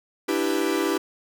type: chord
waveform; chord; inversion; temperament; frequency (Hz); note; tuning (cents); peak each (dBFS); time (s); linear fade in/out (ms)
45% pulse; E minor seventh; third; equal; 293.7 / 329.6 / 392 / 493.9; D4 / E4 / G4 / B4; 0 / 0 / 0 / 0; -28 / -26 / -26 / -31; 0.28-0.98; 10
effects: none